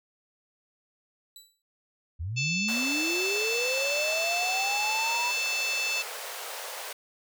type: tone with exponential decay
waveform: 20% pulse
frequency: 3951 Hz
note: B7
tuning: in tune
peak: -37 dBFS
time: 1.36-1.62 s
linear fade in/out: 1 ms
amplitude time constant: 56 ms
type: linear sweep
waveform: sine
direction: up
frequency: 73.42 to 980 Hz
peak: -30 dBFS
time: 2.19-5.32 s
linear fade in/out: 20 ms
type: harmonic tone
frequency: 880 Hz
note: A5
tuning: in tune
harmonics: 3 / 4 / 5 / 6 / 7 / 8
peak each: -28 / -39 / -36 / -40 / -40 / -40 dBFS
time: 2.36-6.03 s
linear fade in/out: 20 ms
type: high-pass noise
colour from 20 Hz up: pink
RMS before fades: -38 dBFS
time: 2.68-6.93 s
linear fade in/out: 5 ms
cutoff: 460 Hz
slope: 48 dB/octave
effects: none